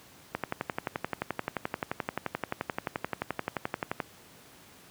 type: click train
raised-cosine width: 0.5 ms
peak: -14 dBFS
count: 43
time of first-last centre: 0.35-4.002 s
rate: 11.5 Hz
effects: pink hiss -54 dBFS RMS until 4.9 s + high-pass 100 Hz 12 dB/octave